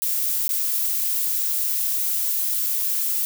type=noise with dropouts; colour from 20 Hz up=violet; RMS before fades=-23 dBFS; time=0.02-3.25 s; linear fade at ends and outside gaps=0 ms; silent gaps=0.48-0.492 s; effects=none